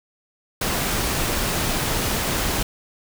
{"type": "noise", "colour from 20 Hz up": "pink", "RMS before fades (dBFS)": -23, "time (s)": [0.61, 2.63], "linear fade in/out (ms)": 5, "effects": []}